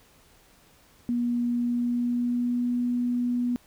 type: tone with pitch glide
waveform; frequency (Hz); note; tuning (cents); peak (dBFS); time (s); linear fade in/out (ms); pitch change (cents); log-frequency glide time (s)
sine; 240.3 to 243.9; B3 to B3; -47 to -21; -23; 1.09-3.56; 0; +26; 1.54-2.75
effects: pink hiss -58 dBFS RMS until 3.66 s